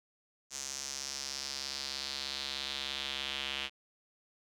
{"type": "tone with band-pass filter sweep", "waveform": "square", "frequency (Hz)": 68.4, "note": "C#2", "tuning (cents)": -23, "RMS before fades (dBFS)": -39, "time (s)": [0.5, 3.7], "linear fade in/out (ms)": 50, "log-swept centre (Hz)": [6500, 3000], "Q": 3.3, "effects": []}